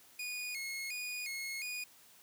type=tone with vibrato; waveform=sawtooth; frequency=2310 Hz; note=D7; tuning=29 cents flat; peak=-35 dBFS; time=0.19-1.84 s; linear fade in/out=5 ms; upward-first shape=square; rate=1.4 Hz; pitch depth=110 cents each way; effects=white hiss -61 dBFS RMS until 2.22 s + high-pass 80 Hz 12 dB/octave